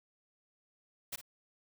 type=noise with echo; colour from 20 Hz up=white; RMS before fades=-39 dBFS; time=1.12-1.16 s; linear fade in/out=10 ms; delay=54 ms; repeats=1; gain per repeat=-10 dB; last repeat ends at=1.214 s; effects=none